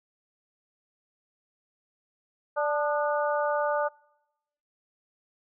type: harmonic tone with a mistuned harmonic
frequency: 293.7 Hz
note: D4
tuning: in tune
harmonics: 2 / 3 / 4 / 5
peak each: -26 / -30 / -32 / -34 dBFS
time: 2.56-3.89 s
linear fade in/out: 20 ms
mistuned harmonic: 4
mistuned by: +53 cents
effects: noise-tail reverb RT60 0.9 s tail -25 dB re dry